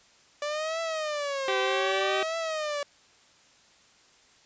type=tone with vibrato; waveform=sawtooth; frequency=582 Hz; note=D5; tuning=16 cents flat; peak=-25 dBFS; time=0.42-2.83 s; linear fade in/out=2 ms; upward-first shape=triangle; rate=0.64 Hz; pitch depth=230 cents each way
type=harmonic tone; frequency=385.6 Hz; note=G4; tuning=28 cents flat; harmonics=1 / 2 / 3 / 4 / 5 / 6 / 7 / 8 / 9 / 10; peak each=-30 / -33 / -35 / -36 / -37 / -38 / -38 / -39 / -40 / -40 dBFS; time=1.48-2.23 s; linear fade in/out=2 ms
effects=white hiss -59 dBFS RMS until 4.45 s + resampled to 16000 Hz